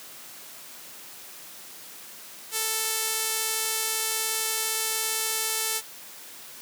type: tone with band-pass filter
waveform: sawtooth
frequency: 441.3 Hz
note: A4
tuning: 5 cents sharp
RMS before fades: -28 dBFS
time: 2.51-5.82 s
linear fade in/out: 50 ms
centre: 11000 Hz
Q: 0.7
effects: white hiss -44 dBFS RMS until 6.61 s + high-pass 150 Hz 12 dB/octave